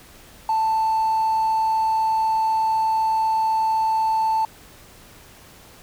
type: tone with hard clipping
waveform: triangle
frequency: 884 Hz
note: A5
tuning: 8 cents sharp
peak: -18 dBFS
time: 0.49-4.45 s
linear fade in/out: 2 ms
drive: 4 dB
effects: pink hiss -47 dBFS RMS until 5.82 s